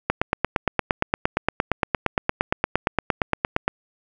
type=click train; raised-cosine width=0.5 ms; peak=-3 dBFS; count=32; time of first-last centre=0.1-3.68 s; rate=8.66 Hz; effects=none